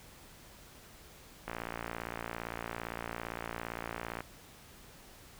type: click train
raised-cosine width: 0.5 ms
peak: -22 dBFS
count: 158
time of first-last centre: 1.48-4.206 s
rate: 57.6 Hz
effects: pink hiss -55 dBFS RMS until 5.39 s